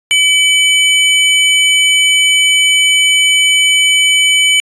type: tone pair together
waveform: square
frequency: 2295 / 3000 Hz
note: D7 / F#7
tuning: -40 / +23 cents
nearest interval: perfect fourth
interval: 463 cents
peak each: -11 dBFS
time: 0.11-4.6 s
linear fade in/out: 0 ms
effects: resampled to 24000 Hz